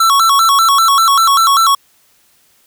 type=tone with vibrato; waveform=square; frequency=1218 Hz; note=D#6; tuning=37 cents flat; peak=-8 dBFS; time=0-1.75 s; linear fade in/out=5 ms; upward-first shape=square; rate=5.1 Hz; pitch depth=160 cents each way; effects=white hiss -53 dBFS RMS until 2.66 s